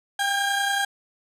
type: tone pair together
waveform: 30% pulse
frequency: 794.2 / 1619 Hz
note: G5 / G#6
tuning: +22 / -45 cents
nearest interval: octave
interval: 1233 cents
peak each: -22 dBFS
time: 0.19-0.85 s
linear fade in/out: 5 ms
effects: low-pass 12000 Hz 12 dB/octave